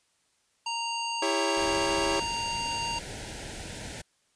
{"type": "harmonic tone", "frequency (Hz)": 929, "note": "A#5", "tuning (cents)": -6, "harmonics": [1, 3, 5, 7, 9], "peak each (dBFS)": [-32, -34, -37, -42, -47], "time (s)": [0.66, 2.99], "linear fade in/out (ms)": 5}
{"type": "chord", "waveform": "sawtooth", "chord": "C# diminished", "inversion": "first", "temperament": "equal with one note detuned", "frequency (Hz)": [329.6, 399.5, 554.4], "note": ["E4", "G4", "C#5"], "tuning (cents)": [0, 33, 0], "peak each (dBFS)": -27, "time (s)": [1.22, 2.2], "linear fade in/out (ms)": 5}
{"type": "band-stop noise", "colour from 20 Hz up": "pink", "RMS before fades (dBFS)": -39, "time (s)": [1.56, 4.02], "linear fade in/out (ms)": 10, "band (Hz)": [960, 1400], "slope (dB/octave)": 96}
{"effects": ["white hiss -70 dBFS RMS until 4.35 s", "resampled to 22050 Hz"]}